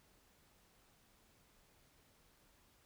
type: silence
effects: pink hiss -70 dBFS RMS until 2.85 s